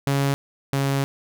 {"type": "tone pair in turn", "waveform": "sawtooth", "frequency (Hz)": [139.1, 137.82], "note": ["C#3", "C#3"], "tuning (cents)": [6, -10], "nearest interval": "unison", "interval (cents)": 16, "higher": "first", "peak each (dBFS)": [-15, -16], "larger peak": "first", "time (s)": [[0.07, 0.34], [0.73, 1.04]], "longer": "second", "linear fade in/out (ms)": 0, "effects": []}